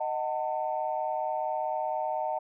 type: chord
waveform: sine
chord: D# diminished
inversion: none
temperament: just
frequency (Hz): 622.3 / 746.7 / 896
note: D#5 / F#5 / A5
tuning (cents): 0 / +16 / +31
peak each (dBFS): -32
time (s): 0-2.39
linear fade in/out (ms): 10
effects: tanh soft clip ceiling -18 dBFS